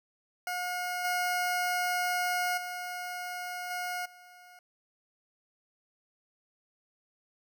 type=tone with level steps; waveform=20% pulse; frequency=719 Hz; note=F#5; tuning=50 cents flat; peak=-27 / -23 / -31 / -28 / -47 dBFS; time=0.47-4.59 s; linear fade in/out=2 ms; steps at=1.04 / 2.57 / 3.7 / 4.05 s; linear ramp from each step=10 ms; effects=none